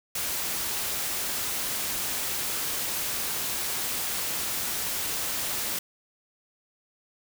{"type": "noise", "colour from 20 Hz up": "white", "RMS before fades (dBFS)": -30, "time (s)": [0.15, 5.79], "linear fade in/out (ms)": 5, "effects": []}